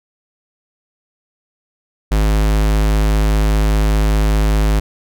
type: tone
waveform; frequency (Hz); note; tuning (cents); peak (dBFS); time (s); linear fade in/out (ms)
square; 52.5; G#1; +19; -12; 2.11-4.8; 10
effects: none